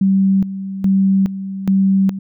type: tone with tremolo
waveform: sine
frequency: 193.3 Hz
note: G3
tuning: 24 cents flat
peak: -10 dBFS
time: 0.01-2.19 s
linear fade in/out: 5 ms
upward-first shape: square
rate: 1.2 Hz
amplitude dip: 75%
effects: none